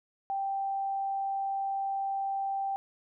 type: tone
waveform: sine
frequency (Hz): 784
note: G5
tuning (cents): 0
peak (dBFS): -29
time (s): 0.3-2.76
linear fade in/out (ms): 0
effects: none